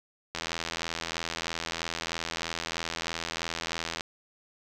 click train, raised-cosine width 0.2 ms, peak -14 dBFS, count 305, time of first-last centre 0.35-4.008 s, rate 83.1 Hz, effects none

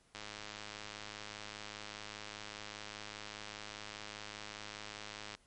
click train, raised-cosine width 0.2 ms, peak -27 dBFS, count 547, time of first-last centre 0.15-5.35 s, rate 105 Hz, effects pink hiss -69 dBFS RMS until 5.46 s + MP3 48 kbps

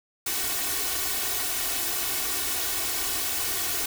white noise with comb filter, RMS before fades -28 dBFS, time 0.26-3.86 s, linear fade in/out 5 ms, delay 2.7 ms, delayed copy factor +0.95, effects none

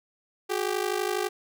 sawtooth ring-modulated tone, 392 Hz, G4, in tune, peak -19 dBFS, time 0.49-1.29 s, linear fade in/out 20 ms, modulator 26.1 Hz, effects none

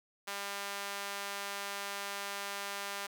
sawtooth tone with high-pass filter, 200 Hz, G3, 35 cents sharp, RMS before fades -40 dBFS, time 0.27-3.07 s, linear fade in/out 10 ms, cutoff 960 Hz, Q 0.7, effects none

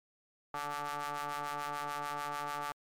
sawtooth ring-modulated tone, 146.2 Hz, D3, 7 cents flat, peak -29 dBFS, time 0.54-2.72 s, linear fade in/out 2 ms, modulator 1020 Hz, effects MP3 96 kbps

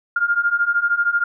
sine beating tone pair, 1400 / 1413 Hz, F6 / F6, +4 / +20 cents, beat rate 13 Hz, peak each -20 / -18 dBFS, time 0.16-1.24 s, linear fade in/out 5 ms, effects none

